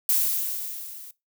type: noise with level ramp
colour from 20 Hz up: violet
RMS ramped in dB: -20 to -43 dBFS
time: 0.09-1.11 s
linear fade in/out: 2 ms
effects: noise-tail reverb RT60 0.2 s tail -20 dB re dry